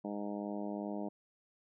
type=harmonic tone; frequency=102.6 Hz; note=G#2; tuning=21 cents flat; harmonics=2 / 3 / 4 / 5 / 6 / 7 / 8 / 9; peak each=-40 / -42 / -47 / -49 / -45 / -49 / -52 / -53 dBFS; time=0.04-1.09 s; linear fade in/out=10 ms; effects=none